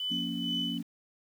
sine tone with tremolo, 3000 Hz, F#7, 23 cents sharp, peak -29 dBFS, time 0-0.78 s, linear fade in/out 2 ms, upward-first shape sine, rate 2.2 Hz, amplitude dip 70%
sine chord, Bb minor, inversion second, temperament just, 174.81 / 233.1 / 279.7 Hz, F3 / Bb3 / Db4, +2 / 0 / +16 cents, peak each -37 / -35 / -36 dBFS, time 0.1-0.83 s, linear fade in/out 20 ms
effects tanh soft clip ceiling -21 dBFS + 9-bit

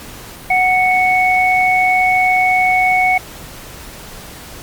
sine tone pair together, 740 / 2217 Hz, F#5 / C#7, 0 / 0 cents, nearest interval octave + perfect fifth, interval 1900 cents, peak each -13 dBFS, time 0.5-3.18 s, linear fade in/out 5 ms, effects pink hiss -34 dBFS RMS until 4.62 s + Opus 48 kbps

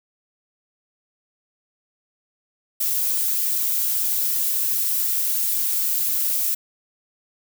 violet noise with flanger, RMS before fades -22 dBFS, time 2.8-6.55 s, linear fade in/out 10 ms, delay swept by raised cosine 1.8 to 5.7 ms, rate 1.3 Hz, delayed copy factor -0.5, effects none

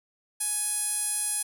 sawtooth tone with band-pass filter, 836 Hz, G#5, 11 cents sharp, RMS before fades -29 dBFS, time 0.4-1.43 s, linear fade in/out 10 ms, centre 10000 Hz, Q 6.3, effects none

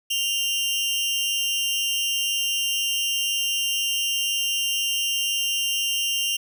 sawtooth tone pair together, 2800 / 3101 Hz, F7 / G7, +4 / -19 cents, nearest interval major second, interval 177 cents, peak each -20 / -25 dBFS, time 0.1-6.37 s, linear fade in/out 10 ms, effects none

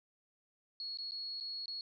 sine tone with dropouts, 4337 Hz, C#8, 39 cents flat, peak -39 dBFS, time 0.8-1.81 s, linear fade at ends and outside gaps 1 ms, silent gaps 0.973-0.986 / 1.11-1.119 / 1.401-1.408 / 1.658-1.68 s, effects none

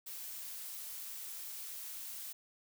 blue noise, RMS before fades -45 dBFS, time 0.06-2.33 s, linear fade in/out 10 ms, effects none

